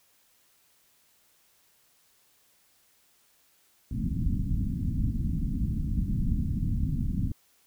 pink low-pass noise, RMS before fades -28 dBFS, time 3.91-7.32 s, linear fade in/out 2 ms, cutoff 260 Hz, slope 48 dB/octave, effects white hiss -65 dBFS RMS until 7.66 s

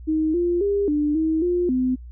sine tone with pitch steps, 313.3 / 348.5 / 402.9 / 296.4 / 318.2 / 353.4 / 255.3 Hz, D#4 / F4 / G4 / D4 / D#4 / F4 / C4, +12 / -4 / +48 / +16 / +39 / +21 / -42 cents, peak -18 dBFS, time 0.07-1.96 s, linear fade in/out 20 ms, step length 270 ms, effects added 60 Hz sine -36 dBFS peak until 2.11 s

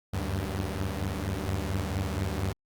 sawtooth tone cluster, 75.3 / 94.4 / 98.7 Hz, D2 / F#2 / G2, +44 / +35 / +12 cents, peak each -29 dBFS, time 0.13-2.53 s, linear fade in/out 10 ms, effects Opus 48 kbps

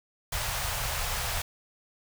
pink band-stop noise, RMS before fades -31 dBFS, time 0.32-1.42 s, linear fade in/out 5 ms, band 130 to 600 Hz, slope 24 dB/octave, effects none

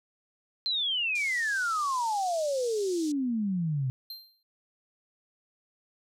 sine exponential sweep, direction down, 4159 to 125.7 Hz, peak -26 dBFS, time 0.66-3.9 s, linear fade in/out 0 ms
pink band-pass noise, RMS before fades -44 dBFS, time 1.15-3.12 s, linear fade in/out 5 ms, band 4500 to 8300 Hz, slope 24 dB/octave
square tone with exponential decay, 4159 Hz, C8, 11 cents flat, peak -36 dBFS, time 4.1-4.43 s, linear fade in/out 2 ms, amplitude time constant 71 ms
effects none

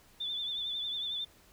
sine tone with vibrato, 3520 Hz, A7, in tune, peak -33 dBFS, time 0.2-1.25 s, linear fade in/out 10 ms, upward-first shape triangle, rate 11 Hz, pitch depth 58 cents each way, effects pink hiss -61 dBFS RMS until 1.52 s

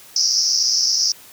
pink band-pass noise, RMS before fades -18 dBFS, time 0.16-1.12 s, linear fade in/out 2 ms, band 5000 to 5800 Hz, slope 96 dB/octave, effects white hiss -44 dBFS RMS until 1.32 s

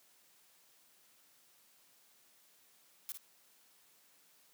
blue noise with echo, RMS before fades -41 dBFS, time 3.09-3.12 s, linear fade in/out 0 ms, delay 53 ms, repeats 1, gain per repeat -7 dB, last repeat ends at 3.173 s, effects white hiss -67 dBFS RMS until 4.53 s + high-pass 150 Hz 12 dB/octave

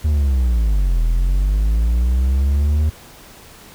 triangle linear two-way sweep, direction down then up, 77.78 to 40 to 77.78 Hz, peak -11 dBFS, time 0.04-2.9 s, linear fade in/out 10 ms, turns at 1.02 s, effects pink hiss -42 dBFS RMS until 3.74 s

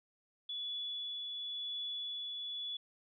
sine tone with tremolo, 3423 Hz, A7, 48 cents flat, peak -37 dBFS, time 0.49-2.77 s, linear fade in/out 5 ms, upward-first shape triangle, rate 0.94 Hz, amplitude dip 25%, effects none

